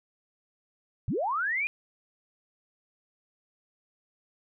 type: linear sweep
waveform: sine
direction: up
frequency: 80.3 to 2484 Hz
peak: -26 dBFS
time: 1.08-1.67 s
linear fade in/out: 0 ms
effects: none